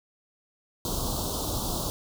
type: band-stop noise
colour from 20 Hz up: pink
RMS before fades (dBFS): -30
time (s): 0.85-1.9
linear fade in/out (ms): 0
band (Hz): 1200 to 3400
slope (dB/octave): 48
effects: none